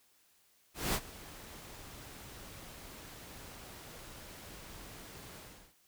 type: noise with ADSR envelope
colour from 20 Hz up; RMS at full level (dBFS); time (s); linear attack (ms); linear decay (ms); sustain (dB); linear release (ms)
pink; -31; 0.74-5.75; 200; 57; -19; 360
effects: white hiss -69 dBFS RMS until 5.87 s